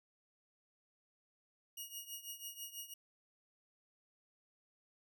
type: tone with tremolo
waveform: 10% pulse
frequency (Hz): 2876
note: F#7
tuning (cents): -50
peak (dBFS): -34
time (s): 1.77-2.94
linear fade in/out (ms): 5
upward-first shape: triangle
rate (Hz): 6.1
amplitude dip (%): 85
effects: none